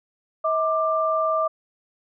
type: tone pair together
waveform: sine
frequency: 639.4 / 1185 Hz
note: D#5 / D6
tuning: +47 / +15 cents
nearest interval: major seventh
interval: 1068 cents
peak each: -22 dBFS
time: 0.44-1.48 s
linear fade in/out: 10 ms
effects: none